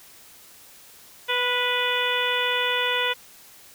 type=harmonic tone with a mistuned harmonic; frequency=493.9 Hz; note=B4; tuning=in tune; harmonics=1 / 2 / 3 / 4 / 5 / 6 / 7; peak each=-29 / -29 / -29 / -29 / -29 / -29 / -29 dBFS; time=1.28-3.14 s; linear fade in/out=20 ms; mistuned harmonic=3; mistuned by=-19 cents; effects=white hiss -49 dBFS RMS until 3.74 s